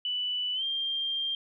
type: tone with pitch glide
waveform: sine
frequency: 2974 to 3187 Hz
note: F#7 to G7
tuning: +8 to +28 cents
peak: -28 dBFS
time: 0.05-1.35 s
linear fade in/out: 2 ms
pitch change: +120 cents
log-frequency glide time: 0.54-0.64 s
effects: none